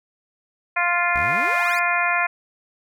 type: harmonic tone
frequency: 349.2 Hz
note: F4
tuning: in tune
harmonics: 2 / 3 / 4 / 5 / 6 / 7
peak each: -25 / -25 / -25 / -25 / -25 / -25 dBFS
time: 0.76-2.27 s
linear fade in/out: 10 ms
type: exponential sweep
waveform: sawtooth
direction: up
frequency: 55.2 to 2551 Hz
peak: -27 dBFS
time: 1.15-1.79 s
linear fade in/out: 0 ms
effects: none